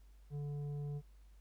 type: tone with tanh clipping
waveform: triangle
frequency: 145 Hz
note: D3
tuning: 22 cents flat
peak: -40 dBFS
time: 0.3-1.02 s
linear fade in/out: 50 ms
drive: 12 dB
effects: added 50 Hz sine -57 dBFS peak until 1.4 s + pink hiss -75 dBFS RMS until 1.4 s